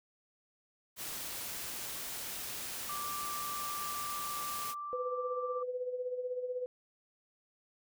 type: noise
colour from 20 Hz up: white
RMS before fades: -41 dBFS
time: 0.96-4.75 s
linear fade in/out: 50 ms
type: tone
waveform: sine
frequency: 1174.7 Hz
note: D6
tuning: in tune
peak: -38 dBFS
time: 2.89-5.63 s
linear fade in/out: 5 ms
type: tone with tremolo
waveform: sine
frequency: 500 Hz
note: B4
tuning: 21 cents sharp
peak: -32 dBFS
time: 4.93-6.66 s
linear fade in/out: 0 ms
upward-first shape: sine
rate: 16 Hz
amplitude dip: 60%
effects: none

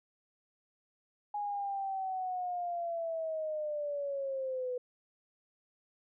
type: linear sweep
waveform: sine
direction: down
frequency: 830.6 to 493.9 Hz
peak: -33 dBFS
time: 1.34-4.78 s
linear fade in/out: 5 ms
effects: none

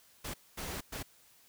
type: noise bursts at uneven times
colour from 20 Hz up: pink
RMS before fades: -40 dBFS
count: 3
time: 0.24-0.34 / 0.57-0.81 / 0.92-1.03 s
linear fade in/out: 10 ms
effects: white hiss -63 dBFS RMS until 1.48 s

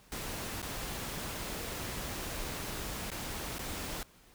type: noise with dropouts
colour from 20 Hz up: pink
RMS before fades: -39 dBFS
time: 0.12-4.03 s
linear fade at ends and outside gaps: 1 ms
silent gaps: 0.618-0.627 / 3.103-3.116 / 3.584-3.592 s
effects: pink hiss -61 dBFS RMS until 4.34 s

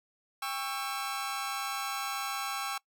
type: chord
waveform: sawtooth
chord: C# diminished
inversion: second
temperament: just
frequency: 798.3 / 1108.7 / 1330.5 Hz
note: G5 / C#6 / E6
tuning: +31 / 0 / +16 cents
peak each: -34 dBFS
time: 0.42-2.78 s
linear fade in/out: 5 ms
effects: noise-tail reverb RT60 0.1 s tail -23 dB re dry

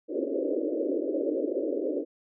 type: band-pass noise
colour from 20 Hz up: pink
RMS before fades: -29 dBFS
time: 0.08-2.05 s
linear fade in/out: 50 ms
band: 270 to 580 Hz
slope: 96 dB/octave
effects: none

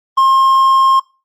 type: tone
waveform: triangle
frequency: 1067 Hz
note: C6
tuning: 34 cents sharp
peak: -5 dBFS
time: 0.17-1 s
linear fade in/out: 10 ms
effects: noise-tail reverb RT60 0.3 s tail -22 dB re dry + Opus 32 kbps

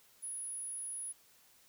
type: tone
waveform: sine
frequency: 10320 Hz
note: E9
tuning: 38 cents flat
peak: -39 dBFS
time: 0.22-1.13 s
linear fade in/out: 20 ms
effects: white hiss -65 dBFS RMS until 1.68 s

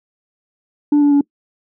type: tone with pitch steps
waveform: sine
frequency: 292.8 / 288.8 / 284.8 Hz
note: D4 / D4 / C#4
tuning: -5 / -29 / +47 cents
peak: -6 dBFS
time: 0.92-1.211 s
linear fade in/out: 5 ms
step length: 97 ms
effects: noise-tail reverb RT60 0.1 s tail -23 dB re dry + tanh soft clip ceiling -8 dBFS

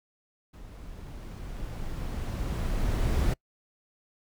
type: noise with level ramp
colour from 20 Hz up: brown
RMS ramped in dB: -45 to -24 dBFS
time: 0.53-3.34 s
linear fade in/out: 10 ms
effects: noise-tail reverb RT60 0.1 s tail -26 dB re dry

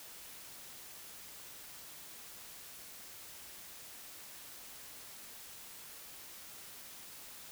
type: silence
effects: white hiss -51 dBFS RMS until 7.51 s

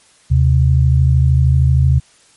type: tone pair together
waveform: sine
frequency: 77.78 / 130.81 Hz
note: D#2 / C3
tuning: 0 / 0 cents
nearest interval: major sixth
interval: 900 cents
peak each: -11 dBFS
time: 0.3-2 s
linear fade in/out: 20 ms
effects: white hiss -50 dBFS RMS until 2.36 s + MP3 48 kbps

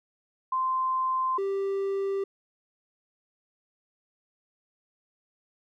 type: tone pair in turn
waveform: sine / triangle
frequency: 1040 / 392.5 Hz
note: C6 / G4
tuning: -11 / +2 cents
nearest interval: octave + perfect fourth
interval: 1687 cents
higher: first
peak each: -24 dBFS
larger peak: neither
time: 0.52-1.38 / 1.38-2.24 s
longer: neither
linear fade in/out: 5 ms
effects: none

